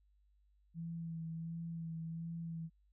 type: tone with vibrato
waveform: sine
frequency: 164.81 Hz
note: E3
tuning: in tune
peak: -40 dBFS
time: 0.74-2.7 s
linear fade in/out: 50 ms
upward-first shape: sine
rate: 1.4 Hz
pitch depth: 23 cents each way
effects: added 50 Hz sine -68 dBFS peak until 2.92 s